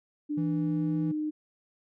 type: tone with pitch glide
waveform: sine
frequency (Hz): 296.2 to 305.1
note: D4 to D#4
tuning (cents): +15 to -34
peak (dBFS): -28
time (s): 0.29-1.31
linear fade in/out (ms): 20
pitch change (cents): +51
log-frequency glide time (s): 0.49-1.07
type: tone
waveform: triangle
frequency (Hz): 164.81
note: E3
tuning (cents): 0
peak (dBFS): -27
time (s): 0.37-1.12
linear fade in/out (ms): 10
effects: none